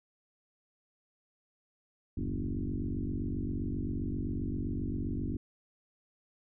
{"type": "tone with frequency modulation", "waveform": "sine", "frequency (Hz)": 103.83, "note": "G#2", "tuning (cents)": 0, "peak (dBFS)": -31, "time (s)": [2.17, 5.37], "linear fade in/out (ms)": 5, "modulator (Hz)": 47.6, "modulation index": 4.5, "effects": []}